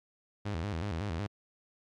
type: tone with vibrato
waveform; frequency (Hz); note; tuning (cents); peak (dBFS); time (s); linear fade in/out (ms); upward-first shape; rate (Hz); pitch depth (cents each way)
sawtooth; 91.5; F#2; -19; -29; 0.45-1.27; 10; square; 5.4; 200
effects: low-pass 5000 Hz 12 dB/octave + Opus 48 kbps